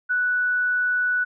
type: tone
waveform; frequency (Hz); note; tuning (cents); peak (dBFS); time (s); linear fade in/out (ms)
sine; 1480; F#6; 0; -19; 0.09-1.25; 20
effects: none